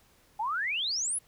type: exponential sweep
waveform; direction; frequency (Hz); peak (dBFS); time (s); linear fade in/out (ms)
sine; up; 812 to 11175; -28; 0.39-1.19; 10
effects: pink hiss -63 dBFS RMS until 1.27 s